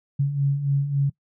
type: beating tone pair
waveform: sine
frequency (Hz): 137.4 / 141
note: C#3 / C#3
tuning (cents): -15 / +30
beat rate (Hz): 3.6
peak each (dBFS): -27 / -20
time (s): 0.19-1.1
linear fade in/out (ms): 10
effects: noise-tail reverb RT60 0.1 s tail -22 dB re dry